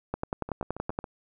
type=two click trains; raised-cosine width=1 ms; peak=-23 / -15 dBFS; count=5 / 10; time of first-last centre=0.49-1.042 / 0.14-0.989 s; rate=7.25 / 10.6 Hz; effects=none